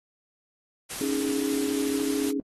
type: noise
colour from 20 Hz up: white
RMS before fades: -35 dBFS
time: 0.89-2.32 s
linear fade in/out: 20 ms
type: chord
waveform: sine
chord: C# suspended second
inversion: none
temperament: equal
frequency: 277.2 / 311.1 / 415.3 Hz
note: C#4 / D#4 / G#4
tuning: 0 / 0 / 0 cents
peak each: -27 / -31 / -31 dBFS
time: 1.01-2.4 s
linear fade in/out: 2 ms
effects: AAC 32 kbps